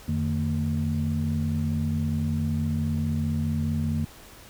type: tone cluster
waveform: sine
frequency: 87.3 / 151.9 / 226.9 Hz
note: F2 / D#3 / A#3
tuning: 0 / -41 / -47 cents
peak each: -27 dBFS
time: 0.08-4.05 s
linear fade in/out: 5 ms
effects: tanh soft clip ceiling -16 dBFS + pink hiss -48 dBFS RMS until 4.49 s